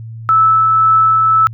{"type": "tone with tremolo", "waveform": "sine", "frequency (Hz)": 1310, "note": "E6", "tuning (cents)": -11, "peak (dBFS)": -6, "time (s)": [0.29, 1.47], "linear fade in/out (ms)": 0, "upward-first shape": "triangle", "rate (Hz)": 1.9, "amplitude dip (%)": 25, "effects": ["added 113 Hz sine -26 dBFS peak until 1.53 s"]}